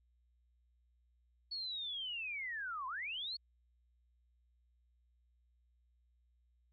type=linear two-way sweep; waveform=sine; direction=down then up; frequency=4435 to 987.8 to 4435 Hz; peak=-39 dBFS; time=1.51-3.37 s; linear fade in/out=10 ms; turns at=2.87 s; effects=added 60 Hz sine -70 dBFS peak until 6.72 s